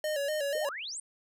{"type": "tone with vibrato", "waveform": "square", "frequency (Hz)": 587.3, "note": "D5", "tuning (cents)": 0, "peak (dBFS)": -30, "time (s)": [0.04, 0.69], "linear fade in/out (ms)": 2, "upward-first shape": "square", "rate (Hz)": 4.1, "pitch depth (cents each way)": 73}
{"type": "exponential sweep", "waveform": "sine", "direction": "up", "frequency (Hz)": [440, 9370], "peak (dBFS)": -36, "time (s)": [0.55, 1], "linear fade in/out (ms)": 2}
{"effects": []}